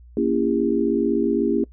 sine chord, A# diminished seventh, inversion none, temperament just, 233.1 / 279.7 / 335.6 / 402.8 Hz, A#3 / C#4 / E4 / G4, 0 / +16 / +31 / +47 cents, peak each -23 dBFS, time 0.17-1.64 s, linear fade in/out 2 ms, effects noise-tail reverb RT60 0.1 s tail -22 dB re dry + added 60 Hz sine -43 dBFS peak until 1.72 s

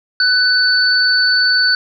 sine tone pair together, 1498 / 4489 Hz, F#6 / C#8, +21 / +21 cents, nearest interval octave + perfect fifth, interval 1900 cents, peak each -13 / -13 dBFS, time 0.2-1.75 s, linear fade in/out 2 ms, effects none

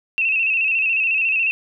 sine tone with vibrato, 2637 Hz, E7, in tune, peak -16 dBFS, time 0.18-1.51 s, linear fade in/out 0 ms, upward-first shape square, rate 14 Hz, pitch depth 50 cents each way, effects none

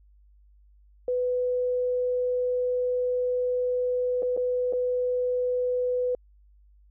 sine tone with dropouts, 497.7 Hz, B4, 13 cents sharp, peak -23 dBFS, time 1.08-6.15 s, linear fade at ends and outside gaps 2 ms, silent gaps 4.223-4.229 / 4.366-4.374 / 4.726-4.733 s, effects added 50 Hz sine -54 dBFS peak until 6.9 s

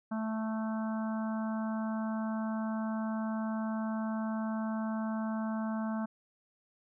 harmonic tone, 220 Hz, A3, in tune, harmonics 1 / 3 / 4 / 5 / 6 / 7, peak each -32 / -42 / -44 / -46 / -48 / -49 dBFS, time 0.11-6.06 s, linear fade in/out 10 ms, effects none

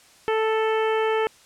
harmonic tone, 440 Hz, A4, in tune, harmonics 1 / 2 / 3 / 4 / 5 / 6 / 7, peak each -21 / -27 / -31 / -33 / -35 / -37 / -38 dBFS, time 0.28-1.27 s, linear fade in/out 0 ms, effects white hiss -53 dBFS RMS until 1.45 s + low-pass 9000 Hz 12 dB/octave

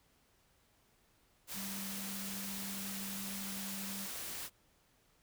sine tone in noise, 196 Hz, G3, in tune, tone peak -44 dBFS, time 1.53-4.08 s, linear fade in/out 50 ms, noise white, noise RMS -43 dBFS, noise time 1.47-4.5 s, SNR -4 dB, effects pink hiss -71 dBFS RMS until 5.22 s

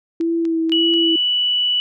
sine tone with vibrato, 329.4 Hz, E4, 1 cent flat, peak -16 dBFS, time 0.2-1.16 s, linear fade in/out 5 ms, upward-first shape sine, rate 1.7 Hz, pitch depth 24 cents each way
click train, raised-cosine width 0.2 ms, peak -21 dBFS, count 4, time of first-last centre 0.21-0.938 s, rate 4.12 Hz
sine tone with pitch glide, 2938 to 2958 Hz, F#7 to F#7, -13 to -1 cents, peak -15 dBFS, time 0.72-1.8 s, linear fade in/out 0 ms, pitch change +12 cents, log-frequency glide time 1-1.1 s
effects none

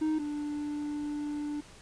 triangle tone pair in turn, 311.1 / 294.9 Hz, D#4 / D4, 0 / +7 cents, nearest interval minor second, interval 93 cents, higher first, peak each -24 / -30 dBFS, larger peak first, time 0.01-0.19 / 0.19-1.61 s, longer second, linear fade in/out 10 ms, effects pink hiss -53 dBFS RMS until 1.81 s + resampled to 22050 Hz

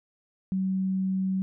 sine tone, 189.5 Hz, F#3, 42 cents sharp, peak -24 dBFS, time 0.52-1.42 s, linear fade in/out 0 ms, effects none

